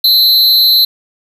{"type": "tone with amplitude modulation", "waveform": "square", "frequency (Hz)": 4067, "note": "C8", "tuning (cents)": -50, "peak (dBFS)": -3, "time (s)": [0.04, 0.85], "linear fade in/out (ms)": 5, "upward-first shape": "sine", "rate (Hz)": 272, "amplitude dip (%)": 75, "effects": []}